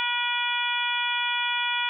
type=harmonic tone with a mistuned harmonic; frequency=482.4 Hz; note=B4; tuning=41 cents flat; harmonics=2 / 3 / 4 / 5 / 6 / 7; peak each=-30 / -31 / -34 / -29 / -33 / -30 dBFS; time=0-1.89 s; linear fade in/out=0 ms; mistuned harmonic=6; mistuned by=+21 cents; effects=none